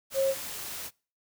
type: tone in noise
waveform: sine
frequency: 540 Hz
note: C#5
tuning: 45 cents flat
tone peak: -22 dBFS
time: 0.14-0.35 s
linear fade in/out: 50 ms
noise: white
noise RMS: -38 dBFS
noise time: 0.1-0.91 s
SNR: +13 dB
effects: noise-tail reverb RT60 0.4 s tail -26 dB re dry